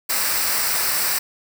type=noise with comb filter; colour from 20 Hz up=white; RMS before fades=-21 dBFS; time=0.09-1.19 s; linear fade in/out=10 ms; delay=0.3 ms; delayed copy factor=-0.6; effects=none